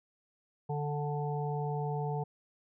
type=harmonic tone; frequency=146.83 Hz; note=D3; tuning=in tune; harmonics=1 / 3 / 5 / 6; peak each=-33 / -38 / -40 / -41 dBFS; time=0.69-2.24 s; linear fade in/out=10 ms; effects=none